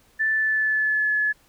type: tone with pitch glide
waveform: sine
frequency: 1760 to 1710.9 Hz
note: A6 to A6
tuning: 0 to -49 cents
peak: -19 dBFS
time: 0.19-1.33 s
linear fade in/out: 20 ms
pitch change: -49 cents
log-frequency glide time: 0.3-1.14 s
effects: pink hiss -59 dBFS RMS until 1.48 s